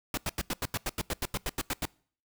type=noise bursts; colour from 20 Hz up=pink; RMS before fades=-31 dBFS; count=15; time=0.14-1.854 s; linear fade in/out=2 ms; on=34 ms; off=86 ms; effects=noise-tail reverb RT60 0.5 s tail -25 dB re dry